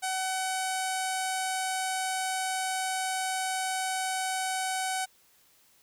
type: tone with low-pass filter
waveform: sawtooth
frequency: 754 Hz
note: F#5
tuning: 32 cents sharp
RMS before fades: -31 dBFS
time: 0.02-5.06 s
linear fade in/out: 20 ms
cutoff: 9300 Hz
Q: 3.3
effects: white hiss -63 dBFS RMS until 5.82 s